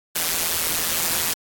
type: noise with amplitude modulation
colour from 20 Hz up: white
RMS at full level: -19 dBFS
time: 0.15-1.34 s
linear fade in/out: 10 ms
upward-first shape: sine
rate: 166 Hz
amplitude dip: 80%
effects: AAC 64 kbps